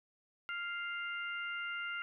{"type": "harmonic tone", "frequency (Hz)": 698.5, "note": "F5", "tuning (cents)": 0, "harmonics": [2, 3, 4], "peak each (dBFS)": [-39, -43, -45], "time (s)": [0.49, 2.02], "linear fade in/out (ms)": 0, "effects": []}